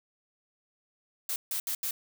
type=noise bursts at uneven times; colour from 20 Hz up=blue; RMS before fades=-32 dBFS; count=4; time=1.29-1.36 / 1.51-1.6 / 1.67-1.75 / 1.83-1.91 s; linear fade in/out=2 ms; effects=none